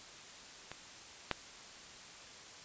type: clicks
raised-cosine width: 0.3 ms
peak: -27 / -15 dBFS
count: 2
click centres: 0.716 / 1.313 s
effects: white hiss -52 dBFS RMS until 2.64 s + resampled to 16000 Hz